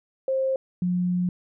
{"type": "tone pair in turn", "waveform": "sine", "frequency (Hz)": [530, 179.08], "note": ["C5", "F3"], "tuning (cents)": [22, 44], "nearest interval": "octave + perfect fifth", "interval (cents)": 1878, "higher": "first", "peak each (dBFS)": -21, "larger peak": "neither", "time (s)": [[0.28, 0.56], [0.82, 1.29]], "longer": "second", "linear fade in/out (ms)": 2, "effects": []}